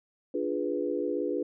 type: chord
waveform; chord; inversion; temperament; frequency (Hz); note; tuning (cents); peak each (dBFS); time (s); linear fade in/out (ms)
sine; D diminished seventh; none; equal; 293.7 / 349.2 / 415.3 / 493.9; D4 / F4 / Ab4 / Cb5; 0 / 0 / 0 / 0; -33; 0.34-1.43; 5
effects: none